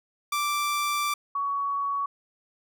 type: tone pair in turn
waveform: sawtooth / sine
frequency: 1173 / 1122.9 Hz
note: D6 / C#6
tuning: -2 / +22 cents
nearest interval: minor second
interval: 76 cents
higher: first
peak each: -21 / -25 dBFS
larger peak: first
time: 0.32-1.14 / 1.35-2.06 s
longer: first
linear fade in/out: 5 ms
effects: none